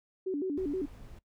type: tone with vibrato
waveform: sine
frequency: 329.6 Hz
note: E4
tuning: in tune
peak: -29 dBFS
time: 0.26-0.86 s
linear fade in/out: 10 ms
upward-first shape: square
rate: 6.3 Hz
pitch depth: 230 cents each way
type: noise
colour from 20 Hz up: brown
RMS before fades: -48 dBFS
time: 0.57-1.19 s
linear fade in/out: 5 ms
effects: noise-tail reverb RT60 0.1 s tail -18 dB re dry